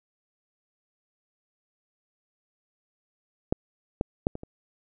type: clicks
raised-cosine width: 2 ms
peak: -9 / -11 / -9 / -22 / -26 dBFS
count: 5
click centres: 3.525 / 4.011 / 4.269 / 4.354 / 4.434 s
effects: none